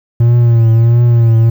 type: tone with vibrato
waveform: triangle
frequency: 116.54 Hz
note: A#2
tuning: in tune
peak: -3 dBFS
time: 0.2-1.5 s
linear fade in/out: 5 ms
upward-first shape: triangle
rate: 1.5 Hz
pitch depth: 59 cents each way
effects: 7-bit